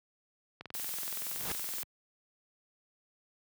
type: click train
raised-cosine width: 0.3 ms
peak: -27 dBFS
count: 27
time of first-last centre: 0.61-1.831 s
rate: 21.3 Hz
type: noise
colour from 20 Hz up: blue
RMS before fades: -38 dBFS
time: 0.74-1.83 s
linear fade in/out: 0 ms
type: noise with exponential growth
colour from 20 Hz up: pink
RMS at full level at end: -33 dBFS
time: 1.24-1.52 s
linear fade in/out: 0 ms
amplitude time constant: 59 ms
effects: high-pass 80 Hz 12 dB/octave